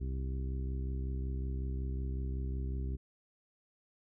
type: harmonic tone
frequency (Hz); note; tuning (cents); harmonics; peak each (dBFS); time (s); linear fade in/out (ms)
65.41; C2; 0; 1 / 2 / 3 / 4 / 5 / 6; -34 / -42 / -49 / -49 / -52 / -51; 0-2.97; 20
effects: none